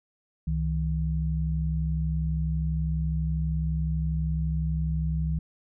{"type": "tone pair together", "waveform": "sine", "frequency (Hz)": [66.8, 158.88], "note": ["C2", "D#3"], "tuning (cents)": [36, 37], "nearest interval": "octave + minor third", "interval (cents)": 1501, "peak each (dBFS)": -27, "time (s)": [0.47, 5.39], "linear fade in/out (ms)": 5, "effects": []}